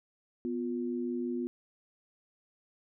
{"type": "tone pair together", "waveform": "sine", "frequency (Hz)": [246.9, 353], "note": ["B3", "F4"], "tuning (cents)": [0, 19], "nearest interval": "tritone", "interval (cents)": 619, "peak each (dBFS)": [-33, -35], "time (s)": [0.45, 1.47], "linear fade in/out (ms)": 0, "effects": []}